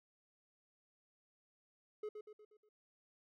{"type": "tone with echo", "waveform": "triangle", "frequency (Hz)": 424, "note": "G#4", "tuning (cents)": 36, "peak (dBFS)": -38, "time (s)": [2.03, 2.09], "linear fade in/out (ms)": 5, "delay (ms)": 120, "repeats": 5, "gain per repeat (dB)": -6, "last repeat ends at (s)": 2.69, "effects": []}